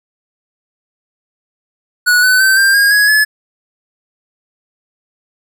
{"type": "tone with pitch steps", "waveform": "square", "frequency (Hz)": [1467, 1505.6, 1545.3, 1586, 1627.7, 1670.6, 1714.6], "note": ["F#6", "F#6", "G6", "G6", "G#6", "G#6", "A6"], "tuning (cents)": [-15, 30, -25, 20, -35, 10, -45], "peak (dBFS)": -8, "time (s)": [2.06, 3.25], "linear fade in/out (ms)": 20, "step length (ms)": 170, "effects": []}